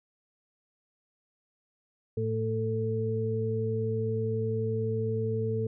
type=harmonic tone; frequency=111 Hz; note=A2; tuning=16 cents sharp; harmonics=1 / 2 / 4; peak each=-30 / -36 / -30 dBFS; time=2.17-5.67 s; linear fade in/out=5 ms; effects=none